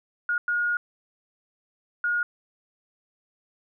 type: tone bursts at uneven times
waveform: sine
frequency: 1435 Hz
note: F6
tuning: 47 cents sharp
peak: -22 dBFS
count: 3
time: 0.29-0.38 / 0.48-0.77 / 2.04-2.23 s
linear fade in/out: 2 ms
effects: none